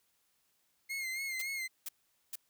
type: tone with vibrato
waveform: 40% pulse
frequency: 2122 Hz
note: C7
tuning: 24 cents sharp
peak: -35 dBFS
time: 0.89-1.68 s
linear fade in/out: 20 ms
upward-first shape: sine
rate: 3.6 Hz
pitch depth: 55 cents each way
type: noise bursts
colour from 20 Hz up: blue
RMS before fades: -40 dBFS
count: 3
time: 1.39-2.357 s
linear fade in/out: 5 ms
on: 29 ms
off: 440 ms
effects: white hiss -75 dBFS RMS until 2.49 s